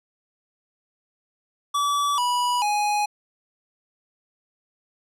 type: tone with pitch steps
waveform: square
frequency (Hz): 1150 / 978.3 / 832.2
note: D6 / B5 / G#5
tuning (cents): -37 / -17 / +3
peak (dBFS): -21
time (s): 1.74-3.06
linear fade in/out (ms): 10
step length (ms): 440
effects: low-pass 11000 Hz 12 dB/octave